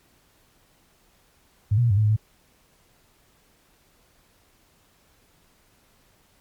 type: tone with pitch steps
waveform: sine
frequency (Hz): 103.1 / 120.9 / 117.9 / 97.9 / 107.7 / 105.8 / 108.5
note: G#2 / B2 / A#2 / G2 / A2 / G#2 / A2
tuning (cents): -12 / -36 / +20 / -2 / -37 / +33 / -24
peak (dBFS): -16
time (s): 1.71-2.165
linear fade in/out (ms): 10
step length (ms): 65
effects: pink hiss -61 dBFS RMS until 6.4 s + MP3 96 kbps